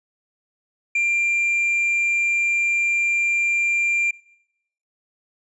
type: tone with tanh clipping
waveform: sine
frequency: 2380 Hz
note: D7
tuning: 22 cents sharp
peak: -18 dBFS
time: 0.95-4.11 s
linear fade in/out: 5 ms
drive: 2 dB
effects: noise-tail reverb RT60 0.8 s tail -22 dB re dry + resampled to 22050 Hz